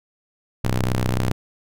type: ring-modulated tone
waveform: sawtooth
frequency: 63.1 Hz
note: B1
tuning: 38 cents sharp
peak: -12 dBFS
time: 0.64-1.32 s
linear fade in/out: 5 ms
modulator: 49.4 Hz
effects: none